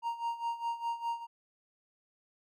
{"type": "tone with tremolo", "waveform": "triangle", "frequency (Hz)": 932.3, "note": "A#5", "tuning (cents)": 0, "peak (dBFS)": -28, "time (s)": [0.02, 1.27], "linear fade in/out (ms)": 50, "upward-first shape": "sine", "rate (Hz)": 4.9, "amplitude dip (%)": 80, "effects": []}